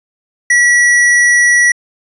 sine tone with tanh clipping, 1937 Hz, B6, 34 cents flat, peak -8 dBFS, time 0.5-1.72 s, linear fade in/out 5 ms, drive 16 dB, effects resampled to 24000 Hz

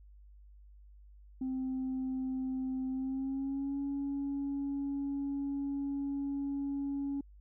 sine tone with pitch glide, 260.8 to 279.5 Hz, C4 to C#4, -5 to +14 cents, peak -31 dBFS, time 1.41-7.21 s, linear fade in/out 5 ms, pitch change +119 cents, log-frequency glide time 2.89-3.79 s, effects tanh soft clip ceiling -30 dBFS + added 50 Hz sine -53 dBFS peak until 7.4 s

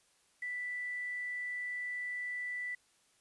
sine tone with quantisation, 1975.5 Hz, B6, in tune, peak -36 dBFS, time 0.42-2.75 s, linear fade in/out 5 ms, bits 10, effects white hiss -70 dBFS RMS until 3.2 s + resampled to 24000 Hz

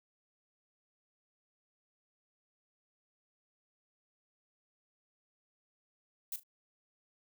violet noise with echo, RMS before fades -38 dBFS, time 6.32-6.36 s, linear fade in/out 2 ms, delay 37 ms, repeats 2, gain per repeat -14 dB, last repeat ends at 6.434 s, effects none

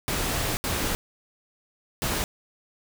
pink noise bursts at uneven times, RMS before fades -27 dBFS, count 3, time 0.08-0.57 / 0.64-0.95 / 2.02-2.24 s, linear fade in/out 0 ms, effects none

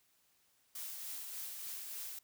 blue noise with tremolo, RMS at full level -43 dBFS, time 0.75-2.19 s, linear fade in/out 5 ms, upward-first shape triangle, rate 3.4 Hz, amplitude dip 35%, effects white hiss -73 dBFS RMS until 2.23 s

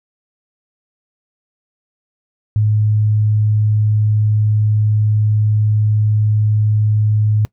sine tone, 106.6 Hz, G#2, 46 cents sharp, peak -11 dBFS, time 2.56-7.45 s, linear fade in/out 0 ms, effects noise-tail reverb RT60 0.1 s tail -22 dB re dry

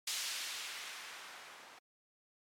violet noise with low-pass filter sweep, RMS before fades -44 dBFS, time 0.07-1.79 s, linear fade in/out 5 ms, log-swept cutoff 4400 to 910 Hz, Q 0.75, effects MP3 96 kbps

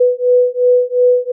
sine beating tone pair, 493.9 / 496.7 Hz, B4 / B4, 0 / +10 cents, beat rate 2.8 Hz, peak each -12 dBFS, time 0-1.32 s, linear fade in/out 10 ms, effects none

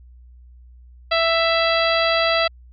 harmonic tone with a mistuned harmonic, 662 Hz, E5, 7 cents sharp, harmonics 1 / 2 / 3 / 4 / 5 / 6 / 7, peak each -19 / -22 / -24 / -25 / -26 / -27 / -27 dBFS, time 1.11-2.48 s, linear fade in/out 10 ms, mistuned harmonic 7, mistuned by +26 cents, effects added 61 Hz sine -42 dBFS peak until 2.72 s + MP3 96 kbps

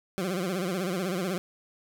20% pulse tone with vibrato, 183.6 Hz, F#3, 13 cents flat, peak -23 dBFS, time 0.18-1.38 s, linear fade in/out 0 ms, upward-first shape sine, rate 16 Hz, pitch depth 130 cents each way, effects none

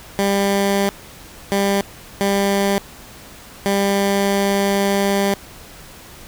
15% pulse tone bursts at uneven times, 198.7 Hz, G3, 24 cents sharp, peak -9 dBFS, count 4, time 0.19-0.89 / 1.52-1.81 / 2.21-2.78 / 3.66-5.34 s, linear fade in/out 0 ms, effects pink hiss -40 dBFS RMS until 6.27 s

